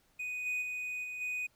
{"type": "tone with level steps", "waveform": "triangle", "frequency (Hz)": 2488, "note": "D#7", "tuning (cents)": -1, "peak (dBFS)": [-34, -30, -34, -37, -32], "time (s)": [0.19, 1.47], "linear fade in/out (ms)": 10, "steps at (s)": [0.45, 0.61, 1.03, 1.2], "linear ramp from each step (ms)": 20, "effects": ["pink hiss -70 dBFS RMS until 1.55 s"]}